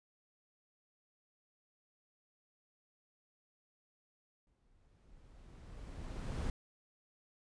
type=noise with exponential growth; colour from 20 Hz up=brown; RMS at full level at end=-35 dBFS; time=4.47-6.5 s; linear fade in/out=1 ms; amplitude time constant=440 ms; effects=resampled to 22050 Hz